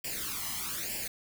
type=noise with flanger; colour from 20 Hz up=white; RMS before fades=-36 dBFS; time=0.04-1.08 s; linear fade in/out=5 ms; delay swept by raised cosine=0.39 to 0.99 ms; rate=1.1 Hz; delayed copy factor=+0.8; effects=none